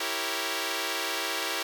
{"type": "chord", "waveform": "5% pulse", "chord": "E diminished seventh", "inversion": "none", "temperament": "equal", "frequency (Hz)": [329.6, 392, 466.2, 554.4], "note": ["E4", "G4", "Bb4", "Db5"], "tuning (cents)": [0, 0, 0, 0], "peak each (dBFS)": -23, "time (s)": [0, 1.63], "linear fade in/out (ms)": 5, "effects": []}